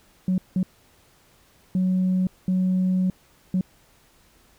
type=tone bursts at uneven times; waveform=sine; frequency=185 Hz; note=F#3; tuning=in tune; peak=-17 dBFS; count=5; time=0.28-0.38 / 0.56-0.63 / 1.75-2.27 / 2.48-3.1 / 3.54-3.61 s; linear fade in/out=2 ms; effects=tanh soft clip ceiling -16 dBFS + pink hiss -58 dBFS RMS until 4.58 s